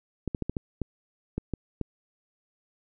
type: clicks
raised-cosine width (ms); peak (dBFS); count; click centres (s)
3; -16; 9; 0.277 / 0.348 / 0.423 / 0.496 / 0.568 / 0.817 / 1.38 / 1.537 / 1.813
effects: none